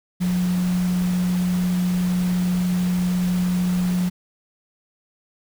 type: tone in noise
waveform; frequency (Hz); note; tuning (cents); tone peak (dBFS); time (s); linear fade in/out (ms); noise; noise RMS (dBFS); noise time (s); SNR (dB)
sine; 180; F#3; -47; -18; 0.2-4.1; 20; pink; -35; 0.2-4.1; +14
effects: none